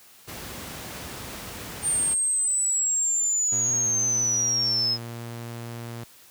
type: noise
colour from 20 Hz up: pink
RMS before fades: -37 dBFS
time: 0.27-2.15 s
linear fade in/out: 20 ms
type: linear sweep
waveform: sine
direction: down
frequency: 8870 to 5100 Hz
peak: -21 dBFS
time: 1.82-4.98 s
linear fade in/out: 50 ms
type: tone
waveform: sawtooth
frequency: 117.2 Hz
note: A#2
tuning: 10 cents sharp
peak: -30 dBFS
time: 3.52-6.04 s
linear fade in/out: 5 ms
effects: white hiss -52 dBFS RMS until 6.3 s + high-pass 60 Hz 12 dB/octave